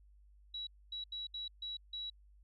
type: tone bursts at uneven times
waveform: sine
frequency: 3900 Hz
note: B7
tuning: 23 cents flat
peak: -39 dBFS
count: 6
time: 0.54-0.67 / 0.92-1.04 / 1.12-1.27 / 1.34-1.48 / 1.62-1.77 / 1.93-2.1 s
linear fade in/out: 5 ms
effects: added 50 Hz sine -59 dBFS peak until 2.43 s + MP3 64 kbps